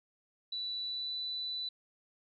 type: tone with pitch glide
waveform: sine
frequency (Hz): 3957 to 3980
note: B7 to B7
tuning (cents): +3 to +13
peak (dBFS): -35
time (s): 0.52-1.69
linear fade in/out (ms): 5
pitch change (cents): +10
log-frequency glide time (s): 0.83-1.14
effects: none